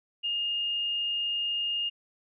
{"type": "tone", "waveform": "sine", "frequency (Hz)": 2834, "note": "F7", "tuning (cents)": 25, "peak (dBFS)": -27, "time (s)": [0.23, 1.9], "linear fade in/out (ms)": 20, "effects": []}